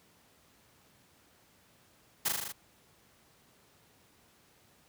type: noise with echo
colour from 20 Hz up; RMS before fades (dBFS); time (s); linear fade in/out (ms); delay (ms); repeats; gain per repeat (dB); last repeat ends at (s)
white; -29; 2.25-2.29; 10; 39; 6; -2; 2.524
effects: pink hiss -64 dBFS RMS until 4.88 s + high-pass 80 Hz 12 dB/octave